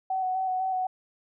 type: tone with vibrato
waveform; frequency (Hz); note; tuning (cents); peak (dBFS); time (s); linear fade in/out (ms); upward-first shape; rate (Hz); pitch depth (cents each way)
sine; 750; F#5; +23; -25; 0.1-0.87; 5; square; 4; 18
effects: none